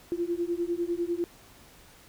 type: beating tone pair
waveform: sine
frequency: 340 / 350 Hz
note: F4 / F4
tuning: -46 / +4 cents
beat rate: 10 Hz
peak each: -30 dBFS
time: 0.12-1.24 s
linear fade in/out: 0 ms
effects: pink hiss -54 dBFS RMS until 2.08 s